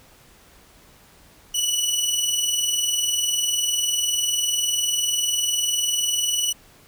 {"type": "tone pair together", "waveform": "20% pulse", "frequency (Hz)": [2940, 2960], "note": ["F#7", "F#7"], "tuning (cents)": [-12, 0], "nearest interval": "unison", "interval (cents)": 12, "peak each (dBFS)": -18, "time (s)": [1.54, 6.53], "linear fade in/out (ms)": 10, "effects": ["pink hiss -52 dBFS RMS until 6.87 s"]}